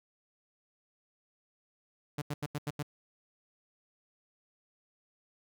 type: tone bursts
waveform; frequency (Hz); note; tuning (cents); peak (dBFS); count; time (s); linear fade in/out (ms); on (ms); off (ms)
sawtooth; 146.83; D3; 0; -29; 6; 2.18-2.828; 5; 38; 84
effects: none